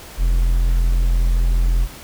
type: tone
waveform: triangle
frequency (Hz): 42.75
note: F1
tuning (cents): -36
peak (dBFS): -11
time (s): 0.17-1.88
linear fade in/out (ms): 50
effects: pink hiss -38 dBFS RMS until 2.03 s